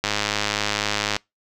click train, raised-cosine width 0.2 ms, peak -4 dBFS, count 118, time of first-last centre 0.04-1.165 s, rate 104 Hz, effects noise-tail reverb RT60 0.2 s tail -26 dB re dry

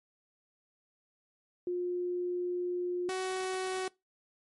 sine / sawtooth tone pair in turn, 356.2 / 374.4 Hz, F4 / F#4, +34 / +20 cents, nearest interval minor second, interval 86 cents, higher second, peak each -30 / -28 dBFS, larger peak second, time 1.67-3.09 / 3.09-3.88 s, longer first, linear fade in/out 2 ms, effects noise-tail reverb RT60 0.2 s tail -22 dB re dry + MP3 48 kbps

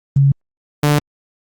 sine / sawtooth tone pair in turn, 138.59 / 147.34 Hz, C#3 / D3, 0 / +6 cents, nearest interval minor second, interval 106 cents, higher second, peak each -8 / -7 dBFS, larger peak second, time 0.16-0.32 / 0.83-0.99 s, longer neither, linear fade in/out 5 ms, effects Opus 24 kbps

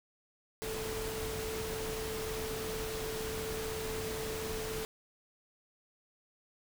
sine tone in noise, 440 Hz, A4, in tune, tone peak -38 dBFS, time 0.62-4.85 s, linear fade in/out 0 ms, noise pink, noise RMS -40 dBFS, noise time 0.62-4.85 s, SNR -1 dB, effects none

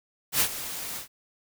white noise with ADSR envelope, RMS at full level -21 dBFS, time 0.32-1.08 s, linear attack 84 ms, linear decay 75 ms, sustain -14 dB, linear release 110 ms, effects none

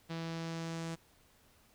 sawtooth tone with low-pass filter sweep, 164.81 Hz, E3, in tune, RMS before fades -40 dBFS, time 0.09-0.96 s, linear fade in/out 20 ms, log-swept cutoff 4300 to 7800 Hz, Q 1.5, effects pink hiss -66 dBFS RMS until 1.74 s

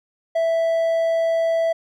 triangle tone, 659.3 Hz, E5, in tune, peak -15 dBFS, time 0.35-1.73 s, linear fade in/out 10 ms, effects none

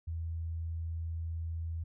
sine tone, 82.3 Hz, E2, 2 cents flat, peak -34 dBFS, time 0.07-1.84 s, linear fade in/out 10 ms, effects none

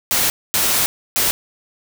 white noise bursts at uneven times, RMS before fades -17 dBFS, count 3, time 0.11-0.3 / 0.54-0.86 / 1.16-1.31 s, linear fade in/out 0 ms, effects none

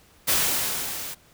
white noise with level ramp, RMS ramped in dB -20 to -35 dBFS, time 0.27-1.15 s, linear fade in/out 20 ms, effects pink hiss -56 dBFS RMS until 1.33 s

